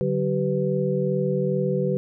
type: tone cluster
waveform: sine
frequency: 145 / 187.4 / 385.6 / 498.2 Hz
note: D3 / F#3 / G4 / B4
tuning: -22 / +22 / -28 / +15 cents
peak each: -26 dBFS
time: 0.01-1.97 s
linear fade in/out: 0 ms
effects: none